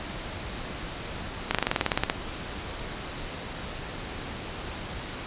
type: slowing click train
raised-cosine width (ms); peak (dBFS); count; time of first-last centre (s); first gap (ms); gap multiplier
0.3; -6; 13; 1.51-2.099; 37; 1.05
effects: pink hiss -36 dBFS RMS until 5.26 s + resampled to 8000 Hz